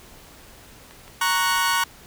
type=click train; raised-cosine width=0.3 ms; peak=-29 dBFS; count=5; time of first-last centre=0.91-1.587 s; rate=5.91 Hz
type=chord; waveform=sawtooth; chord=F# major; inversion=first; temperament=equal; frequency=932.3 / 1108.7 / 1480 Hz; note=A#5 / C#6 / F#6; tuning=0 / 0 / 0 cents; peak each=-20 dBFS; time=1.21-1.84 s; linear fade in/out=5 ms
effects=pink hiss -47 dBFS RMS until 2.06 s